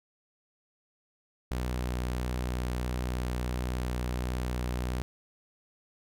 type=tone with vibrato; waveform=sawtooth; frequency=61.74 Hz; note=B1; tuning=in tune; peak=-26 dBFS; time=1.51-5.02 s; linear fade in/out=0 ms; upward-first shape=sine; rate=1.5 Hz; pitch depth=9 cents each way; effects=none